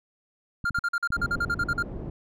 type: clicks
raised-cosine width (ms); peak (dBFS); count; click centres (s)
5; -22; 9; 0.643 / 0.707 / 0.786 / 1.105 / 1.245 / 1.365 / 1.481 / 1.615 / 1.712
type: tone bursts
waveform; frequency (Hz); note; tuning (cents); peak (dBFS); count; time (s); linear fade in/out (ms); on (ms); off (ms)
triangle; 1400; F6; +4; -21; 13; 0.65-1.827; 5; 49; 45
type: low-pass noise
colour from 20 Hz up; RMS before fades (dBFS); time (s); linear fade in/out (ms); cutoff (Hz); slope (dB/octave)
pink; -35; 1.16-2.1; 5; 420; 12
effects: none